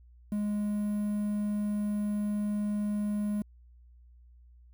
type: tone with quantisation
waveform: triangle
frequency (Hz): 207.7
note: G#3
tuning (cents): 0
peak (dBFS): -26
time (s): 0.32-3.42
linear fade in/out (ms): 2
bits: 9
effects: added 60 Hz sine -53 dBFS peak until 4.73 s